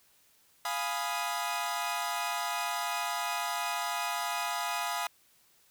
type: chord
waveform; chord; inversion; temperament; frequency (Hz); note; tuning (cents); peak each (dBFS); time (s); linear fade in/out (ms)
sawtooth; F half-diminished seventh; none; equal; 698.5 / 830.6 / 987.8 / 1244.5; F5 / Ab5 / Cb6 / Eb6; 0 / 0 / 0 / 0; -33; 0.65-5.07; 2
effects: white hiss -65 dBFS RMS until 5.7 s